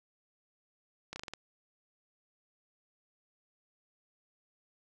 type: slowing click train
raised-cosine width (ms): 0.2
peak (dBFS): -23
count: 6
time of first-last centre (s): 1.13-1.336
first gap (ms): 30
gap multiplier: 1.16
effects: none